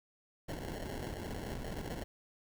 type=noise with sample-and-hold; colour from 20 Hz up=pink; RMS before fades=-41 dBFS; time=0.48-2.04 s; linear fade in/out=5 ms; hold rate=1225 Hz; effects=none